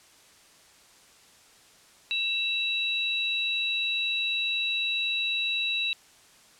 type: tone pair together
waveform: sine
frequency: 2672 / 3886 Hz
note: E7 / B7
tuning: +23 / -29 cents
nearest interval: tritone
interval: 648 cents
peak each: -28 dBFS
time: 2.11-5.93 s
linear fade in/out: 0 ms
effects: white hiss -56 dBFS RMS until 6.59 s + low-pass 9000 Hz 12 dB/octave